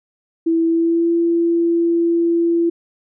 sine tone with pitch glide, 329.6 to 337.9 Hz, E4 to E4, 0 to +43 cents, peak -13 dBFS, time 0.46-2.7 s, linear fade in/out 10 ms, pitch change +43 cents, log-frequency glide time 0.66-1.11 s, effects none

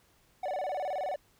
triangle tone with vibrato, 659.3 Hz, E5, in tune, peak -29 dBFS, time 0.43-1.16 s, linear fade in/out 5 ms, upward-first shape square, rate 19 Hz, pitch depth 210 cents each way, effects pink hiss -66 dBFS RMS until 1.39 s

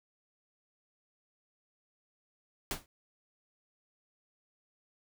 pink noise with exponential decay, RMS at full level -30 dBFS, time 2.71-2.86 s, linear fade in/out 1 ms, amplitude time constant 31 ms, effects none

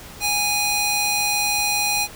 square tone with high-pass filter, 825 Hz, G#5, 12 cents flat, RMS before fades -21 dBFS, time 0.2-2.08 s, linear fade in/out 50 ms, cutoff 1900 Hz, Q 0.55, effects pink hiss -40 dBFS RMS until 2.15 s

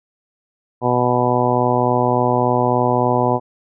harmonic tone, 123.47 Hz, B2, in tune, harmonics 1 / 2 / 3 / 4 / 5 / 6 / 7 / 8, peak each -22 / -22 / -22 / -22 / -22 / -22 / -22 / -22 dBFS, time 0.81-3.4 s, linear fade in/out 50 ms, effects none

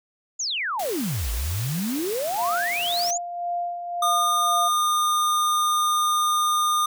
sine exponential two-way sweep, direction down then up, 7210 to 51 to 7210 Hz, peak -24 dBFS, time 0.39-3.18 s, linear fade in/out 10 ms, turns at 1.31 s
white high-pass noise, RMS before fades -34 dBFS, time 0.79-3.11 s, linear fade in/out 5 ms, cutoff 110 Hz, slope 96 dB/octave
sine tone with tremolo, 698.5 Hz, F5, in tune, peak -23 dBFS, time 2.37-4.69 s, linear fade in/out 20 ms, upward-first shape sine, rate 1.9 Hz, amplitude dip 55%
square tone, 1216 Hz, D#6, 40 cents flat, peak -20 dBFS, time 4.02-6.86 s, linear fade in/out 5 ms
effects none

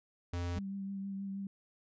square tone, 87.3 Hz, F2, in tune, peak -35 dBFS, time 0.33-0.59 s, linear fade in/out 5 ms
sine tone with vibrato, 196 Hz, G3, in tune, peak -37 dBFS, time 0.56-1.47 s, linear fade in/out 2 ms, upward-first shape triangle, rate 6.3 Hz, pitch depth 23 cents each way
effects resampled to 16000 Hz

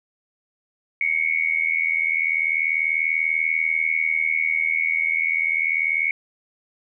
sine tone with amplitude modulation, 2211 Hz, C#7, 5 cents flat, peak -15 dBFS, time 1.01-6.11 s, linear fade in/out 2 ms, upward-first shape sine, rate 80.3 Hz, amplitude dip 85%, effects none

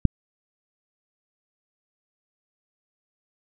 click, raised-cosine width 5 ms, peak -3 dBFS, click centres 0.053 s, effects none

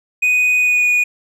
triangle tone with pitch glide, 2489 to 2460 Hz, D#7 to D#7, 0 to -20 cents, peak -10 dBFS, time 0.22-1.04 s, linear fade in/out 10 ms, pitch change -20 cents, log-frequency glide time 0.58-0.88 s, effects none

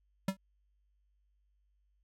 square tone with exponential decay, 192.4 Hz, G3, 32 cents flat, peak -26 dBFS, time 0.28-0.37 s, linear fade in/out 5 ms, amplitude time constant 19 ms, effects added 50 Hz sine -70 dBFS peak until 2.03 s + AAC 64 kbps

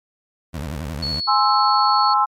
20% pulse tone with vibrato, 76.1 Hz, D#2, 38 cents flat, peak -21 dBFS, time 0.53-1.21 s, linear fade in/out 20 ms, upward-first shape sine, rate 11 Hz, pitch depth 220 cents each way
sine tone, 4389 Hz, C#8, 18 cents flat, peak -22 dBFS, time 1.02-2.14 s, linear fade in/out 10 ms
sine chord, Ab augmented, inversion none, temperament equal with one note detuned, 834 / 1046.5 / 1318.5 Hz, Ab5 / C6 / E6, +7 / 0 / 0 cents, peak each -18 dBFS, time 1.27-2.26 s, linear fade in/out 20 ms
effects MP3 64 kbps

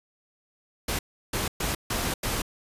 pink noise bursts at uneven times, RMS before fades -28 dBFS, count 5, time 0.88-0.99 / 1.33-1.48 / 1.6-1.75 / 1.9-2.14 / 2.23-2.42 s, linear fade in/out 5 ms, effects resampled to 32000 Hz

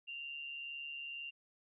sine tone with amplitude modulation, 2778 Hz, F7, 10 cents flat, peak -40 dBFS, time 0.07-1.31 s, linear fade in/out 20 ms, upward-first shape sine, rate 142 Hz, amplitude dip 45%, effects none

